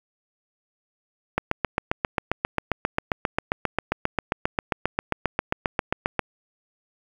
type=click train; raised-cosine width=0.5 ms; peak=-6 dBFS; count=37; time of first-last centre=1.38-6.193 s; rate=7.48 Hz; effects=7-bit